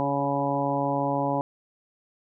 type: harmonic tone with a mistuned harmonic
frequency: 140.5 Hz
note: C#3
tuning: 24 cents sharp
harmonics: 1 / 2 / 3 / 4 / 5 / 6 / 7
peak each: -32 / -29 / -36 / -29 / -32 / -30 / -31 dBFS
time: 0-1.41 s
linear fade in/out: 0 ms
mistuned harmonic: 3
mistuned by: -25 cents
effects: none